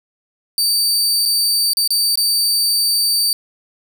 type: tone with dropouts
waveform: sawtooth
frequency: 4616 Hz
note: D8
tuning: 31 cents flat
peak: -11 dBFS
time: 0.58-3.33 s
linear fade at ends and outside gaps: 1 ms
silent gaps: 1.254-1.258 / 1.734-1.77 / 1.876-1.905 / 2.156-2.174 s
effects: none